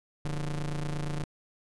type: ring-modulated tone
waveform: 45% pulse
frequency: 80.5 Hz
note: E2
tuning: 41 cents flat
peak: -27 dBFS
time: 0.25-1.24 s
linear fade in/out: 0 ms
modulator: 66.2 Hz
effects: resampled to 24000 Hz